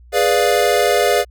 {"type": "chord", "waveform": "square", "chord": "G# diminished seventh", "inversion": "none", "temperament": "equal", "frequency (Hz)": [415.3, 493.9, 587.3, 698.5], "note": ["G#4", "B4", "D5", "F5"], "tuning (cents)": [0, 0, 0, 0], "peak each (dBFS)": -19, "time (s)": [0.12, 1.25], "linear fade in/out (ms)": 50, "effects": ["added 60 Hz sine -41 dBFS peak until 1.3 s"]}